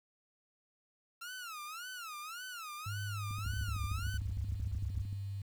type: tone with vibrato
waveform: sawtooth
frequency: 1343 Hz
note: E6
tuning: 32 cents sharp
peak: -39 dBFS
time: 1.21-4.18 s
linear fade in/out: 10 ms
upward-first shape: sine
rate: 1.8 Hz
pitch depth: 210 cents each way
type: tone with pitch glide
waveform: sine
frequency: 102.1 to 98.91 Hz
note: G#2 to G2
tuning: -29 to +16 cents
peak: -37 dBFS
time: 2.86-5.42 s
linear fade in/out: 5 ms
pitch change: -55 cents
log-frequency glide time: 3.67-3.87 s
type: click train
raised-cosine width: 5 ms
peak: -35 dBFS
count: 25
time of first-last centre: 3.31-5.128 s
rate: 13.2 Hz
type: tone bursts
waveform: sine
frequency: 69.4 Hz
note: C#2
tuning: 3 cents sharp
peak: -35 dBFS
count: 14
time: 3.45-5.017 s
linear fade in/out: 0 ms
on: 72 ms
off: 43 ms
effects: 10-bit